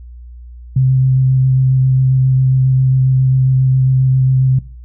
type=tone with vibrato; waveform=sine; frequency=130.81 Hz; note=C3; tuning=in tune; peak=-8 dBFS; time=0.76-4.59 s; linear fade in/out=5 ms; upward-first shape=square; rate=7.4 Hz; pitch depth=10 cents each way; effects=noise-tail reverb RT60 0.4 s tail -20 dB re dry + added 60 Hz sine -31 dBFS peak until 4.84 s